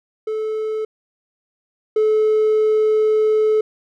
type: tone pair in turn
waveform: triangle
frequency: 434.9 / 431.9 Hz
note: A4 / A4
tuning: -20 / -32 cents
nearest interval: unison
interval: 12 cents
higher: first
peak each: -18 / -10 dBFS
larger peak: second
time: 0.27-0.85 / 1.96-3.61 s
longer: second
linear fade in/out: 5 ms
effects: tanh soft clip ceiling -8 dBFS